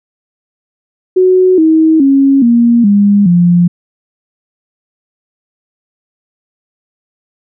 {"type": "tone with pitch steps", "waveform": "sine", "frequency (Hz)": [370, 318.4, 274, 235.8, 202.9, 174.62], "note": ["F#4", "D#4", "C#4", "A#3", "G#3", "F3"], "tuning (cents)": [0, 40, -20, 20, -40, 0], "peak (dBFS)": -4, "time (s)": [1.16, 3.68], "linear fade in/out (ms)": 10, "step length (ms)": 420, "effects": []}